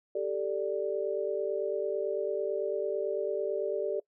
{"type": "chord", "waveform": "sine", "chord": "G suspended second", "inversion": "none", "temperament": "just", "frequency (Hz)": [392, 441, 588], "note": ["G4", "A4", "D5"], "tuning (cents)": [0, 4, 2], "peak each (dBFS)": -33, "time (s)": [0.15, 4], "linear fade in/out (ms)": 5, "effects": ["noise-tail reverb RT60 0.1 s tail -23 dB re dry"]}